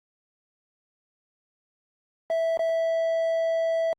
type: tone with dropouts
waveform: triangle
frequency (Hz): 657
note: E5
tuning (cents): -6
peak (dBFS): -20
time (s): 2.3-3.93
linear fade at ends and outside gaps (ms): 1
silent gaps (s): 2.572-2.593
effects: Opus 24 kbps